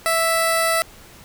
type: tone with notch filter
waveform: 10% pulse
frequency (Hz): 659.3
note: E5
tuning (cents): 0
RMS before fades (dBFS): -19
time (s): 0.06-0.82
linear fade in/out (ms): 0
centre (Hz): 3100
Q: 1.3
effects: pink hiss -45 dBFS RMS until 1.24 s